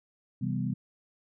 sine chord, C major seventh, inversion none, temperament equal, 130.81 / 164.81 / 196 / 246.9 Hz, C3 / E3 / G3 / B3, 0 / 0 / 0 / 0 cents, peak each -32 / -35 / -33 / -35 dBFS, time 0.41-0.74 s, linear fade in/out 10 ms, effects none

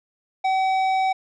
triangle tone with tanh clipping, 761 Hz, F#5, 48 cents sharp, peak -20 dBFS, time 0.44-1.13 s, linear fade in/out 10 ms, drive 15 dB, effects none

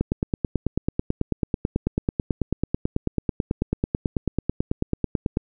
click train, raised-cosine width 3 ms, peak -8 dBFS, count 50, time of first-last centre 0.01-5.371 s, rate 9.14 Hz, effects none

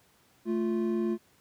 triangle tone pair together, 220 / 349.2 Hz, A3 / F4, 0 / 0 cents, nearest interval minor sixth, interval 800 cents, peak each -27 dBFS, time 0.45-1.18 s, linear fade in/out 50 ms, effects pink hiss -64 dBFS RMS until 1.4 s + high-pass 80 Hz 12 dB/octave

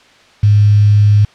sine tone with quantisation, 103.83 Hz, G#2, in tune, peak -5 dBFS, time 0.43-1.25 s, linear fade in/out 5 ms, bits 5, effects white hiss -45 dBFS RMS until 1.34 s + low-pass 4000 Hz 12 dB/octave

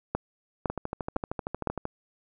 two click trains, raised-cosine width 1 ms, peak -12 / -17 dBFS, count 4 / 16, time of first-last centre 0.15-1.673 / 0.7-1.854 s, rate 1.97 / 13 Hz, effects none

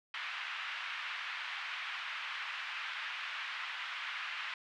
white band-pass noise, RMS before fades -41 dBFS, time 0.14-4.54 s, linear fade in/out 2 ms, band 1100 to 2900 Hz, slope 24 dB/octave, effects none

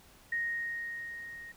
sine tone with level ramp, 1866 Hz, A#6, 1 cent sharp, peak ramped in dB -29 to -44 dBFS, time 0.32-1.52 s, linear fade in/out 5 ms, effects pink hiss -59 dBFS RMS until 1.56 s

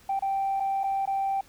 sine tone with dropouts, 782 Hz, G5, 4 cents flat, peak -23 dBFS, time 0.09-1.41 s, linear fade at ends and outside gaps 5 ms, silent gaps 0.193-0.222 / 0.6-0.603 / 0.835-0.839 / 1.056-1.074 s, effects tanh soft clip ceiling -21 dBFS + pink hiss -56 dBFS RMS until 1.48 s

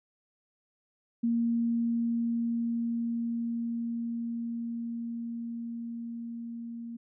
sine tone with level ramp, 233.1 Hz, A#3, in tune, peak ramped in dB -24 to -37 dBFS, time 1.23-6.97 s, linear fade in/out 10 ms, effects none

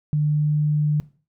sine tone, 149.9 Hz, D3, 36 cents sharp, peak -17 dBFS, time 0.13-1 s, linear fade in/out 0 ms, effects noise-tail reverb RT60 0.4 s tail -19 dB re dry

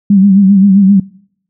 sine tone with vibrato, 196 Hz, G3, in tune, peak -3 dBFS, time 0.1-1 s, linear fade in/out 5 ms, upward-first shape sine, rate 7.6 Hz, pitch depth 73 cents each way, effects noise-tail reverb RT60 0.7 s tail -24 dB re dry

